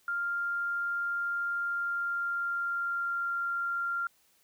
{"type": "tone with pitch glide", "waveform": "sine", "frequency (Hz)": [1396.9, 1387.3], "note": ["F6", "F6"], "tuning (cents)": [0, -12], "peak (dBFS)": -29, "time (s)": [0.08, 4.07], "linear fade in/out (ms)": 2, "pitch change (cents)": -12, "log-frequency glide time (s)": [1.57, 3.29], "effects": ["white hiss -67 dBFS RMS until 4.43 s"]}